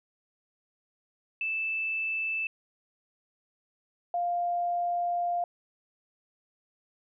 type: tone pair in turn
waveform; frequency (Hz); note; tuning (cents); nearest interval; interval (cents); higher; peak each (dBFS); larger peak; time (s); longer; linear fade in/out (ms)
sine; 2637 / 699.7; E7 / F5; 0 / +3; octave + major seventh; 2297; first; -28 / -26; second; 1.41-2.47 / 4.14-5.44; second; 2
effects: none